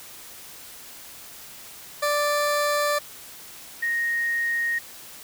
20% pulse / sine tone pair in turn, 587.3 / 1864.6 Hz, D5 / A#6, 0 / 0 cents, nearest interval octave + minor sixth, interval 2000 cents, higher second, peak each -16 / -22 dBFS, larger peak first, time 2.02-2.99 / 3.82-4.79 s, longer neither, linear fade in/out 10 ms, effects white hiss -43 dBFS RMS until 5.23 s

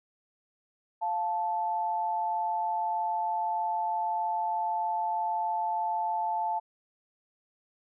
sine tone pair together, 698.5 / 876.8 Hz, F5 / A5, 0 / -6 cents, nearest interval major third, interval 394 cents, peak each -33 / -28 dBFS, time 1.01-6.6 s, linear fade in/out 20 ms, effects none

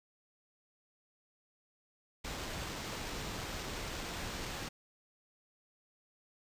pink noise with sample-and-hold, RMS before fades -41 dBFS, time 2.24-4.69 s, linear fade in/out 10 ms, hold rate 11025 Hz, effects resampled to 32000 Hz

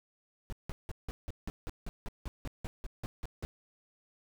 brown noise bursts, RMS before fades -37 dBFS, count 16, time 0.5-3.45 s, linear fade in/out 0 ms, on 25 ms, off 170 ms, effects none

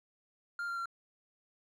triangle tone with pitch steps, 1400 / 1384.7 / 1369.6 Hz, F6 / F6 / F6, +4 / -15 / -34 cents, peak -33 dBFS, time 0.59-0.857 s, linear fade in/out 2 ms, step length 89 ms, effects none

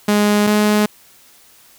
sawtooth tone pair in turn, 207.7 / 210.2 Hz, G#3 / G#3, 0 / +21 cents, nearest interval unison, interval 21 cents, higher second, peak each -8 dBFS, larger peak neither, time 0.08-0.47 / 0.47-0.86 s, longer neither, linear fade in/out 5 ms, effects white hiss -48 dBFS RMS until 1.78 s

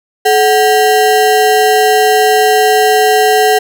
square ring-modulated tone, 587.3 Hz, D5, in tune, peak -4 dBFS, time 0.25-3.59 s, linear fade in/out 10 ms, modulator 158 Hz, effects none

